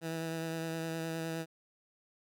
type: tone with vibrato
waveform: 15% pulse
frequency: 163.2 Hz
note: E3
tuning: 17 cents flat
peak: -29 dBFS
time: 0.01-1.46 s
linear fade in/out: 50 ms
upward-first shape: sine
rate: 9.7 Hz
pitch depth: 16 cents each way
effects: none